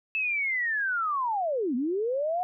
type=linear two-way sweep; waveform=sine; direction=down then up; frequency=2637 to 232 to 739 Hz; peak=-25 dBFS; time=0.15-2.43 s; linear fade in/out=0 ms; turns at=1.75 s; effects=none